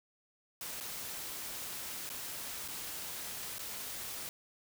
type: noise with dropouts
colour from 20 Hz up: white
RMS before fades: -42 dBFS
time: 0.61-4.29 s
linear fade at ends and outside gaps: 1 ms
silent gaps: 0.802-0.808 / 2.092-2.1 / 2.679-2.684 / 3.584-3.592 s
effects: none